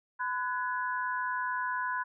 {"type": "tone cluster", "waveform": "sine", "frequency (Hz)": [1007, 1478, 1688], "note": ["B5", "F#6", "G#6"], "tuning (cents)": [33, -2, 28], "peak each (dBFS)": [-32, -35, -38], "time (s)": [0.19, 2.04], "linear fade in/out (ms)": 20, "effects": []}